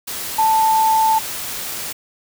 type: tone in noise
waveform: sine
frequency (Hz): 883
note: A5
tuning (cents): +6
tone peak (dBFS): -12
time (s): 0.38-1.19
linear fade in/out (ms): 10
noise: white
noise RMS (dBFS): -27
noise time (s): 0.07-1.93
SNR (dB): +12
effects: none